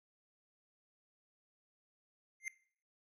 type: tone with exponential growth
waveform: square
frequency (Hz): 2098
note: C7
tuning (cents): +4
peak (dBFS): -35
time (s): 2.4-2.48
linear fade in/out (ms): 1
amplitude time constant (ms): 17
effects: noise-tail reverb RT60 0.5 s tail -18 dB re dry + low-pass 10000 Hz 12 dB/octave